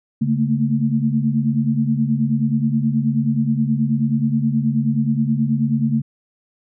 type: tone cluster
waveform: sine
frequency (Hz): 140.8 / 220.1 / 229.5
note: C#3 / A3 / A#3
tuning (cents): +27 / +1 / -27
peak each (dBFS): -20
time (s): 0.21-6.02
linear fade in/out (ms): 10
effects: none